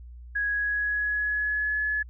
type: tone with pitch glide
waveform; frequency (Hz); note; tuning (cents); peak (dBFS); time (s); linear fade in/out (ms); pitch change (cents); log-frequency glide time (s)
sine; 1661.2 to 1706.9; G#6 to G#6; 0 to +47; -24; 0.35-2.03; 10; +47; 0.47-1.8
effects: added 60 Hz sine -41 dBFS peak until 2.09 s